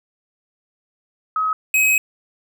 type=tone pair in turn; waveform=sine / square; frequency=1273 / 2541 Hz; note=D#6 / D#7; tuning=+39 / +36 cents; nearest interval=octave; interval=1197 cents; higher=second; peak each=-17 / -14 dBFS; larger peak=second; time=1.36-1.53 / 1.74-1.98 s; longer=second; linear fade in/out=2 ms; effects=none